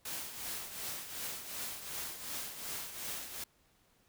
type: noise with tremolo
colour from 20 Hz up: white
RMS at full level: -39 dBFS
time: 0.05-3.44 s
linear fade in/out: 5 ms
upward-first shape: triangle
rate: 2.7 Hz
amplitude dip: 65%
effects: pink hiss -70 dBFS RMS until 4.08 s